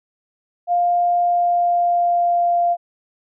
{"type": "tone with pitch glide", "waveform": "sine", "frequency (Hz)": [702, 695.1], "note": ["F5", "F5"], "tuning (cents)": [9, -8], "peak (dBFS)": -14, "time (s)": [0.67, 2.77], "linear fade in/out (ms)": 50, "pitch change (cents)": -17, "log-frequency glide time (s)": [1.18, 2.57], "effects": []}